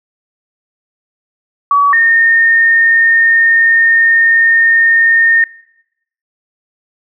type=tone pair in turn; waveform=sine; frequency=1137 / 1830.7 Hz; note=C#6 / A#6; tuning=+44 / -32 cents; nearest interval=minor sixth; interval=824 cents; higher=second; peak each=-6 dBFS; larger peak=neither; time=1.71-1.93 / 1.93-5.44 s; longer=second; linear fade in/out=2 ms; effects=noise-tail reverb RT60 0.8 s tail -19 dB re dry